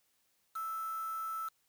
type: tone with quantisation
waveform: sine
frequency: 1318 Hz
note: E6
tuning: 1 cent flat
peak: -36 dBFS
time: 0.55-1.49 s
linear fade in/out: 10 ms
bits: 8
effects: white hiss -75 dBFS RMS until 1.68 s